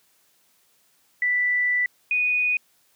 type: tone pair in turn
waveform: sine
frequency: 1975.5 / 2477 Hz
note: B6 / D#7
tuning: 0 / -8 cents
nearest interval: major third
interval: 392 cents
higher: second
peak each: -19 dBFS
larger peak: neither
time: 1.22-1.86 / 2.11-2.57 s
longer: first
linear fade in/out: 2 ms
effects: white hiss -63 dBFS RMS until 2.95 s + high-pass 100 Hz 12 dB/octave